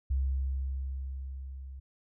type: tone with level ramp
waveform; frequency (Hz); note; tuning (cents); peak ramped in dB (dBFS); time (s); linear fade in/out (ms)
sine; 66.7; C2; +34; -25 to -41; 0.1-1.8; 10
effects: none